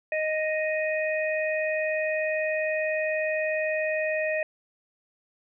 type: harmonic tone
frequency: 622.3 Hz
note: D#5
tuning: in tune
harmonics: 1 / 3 / 4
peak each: -26 / -31 / -32 dBFS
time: 0.12-4.43 s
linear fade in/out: 2 ms
effects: none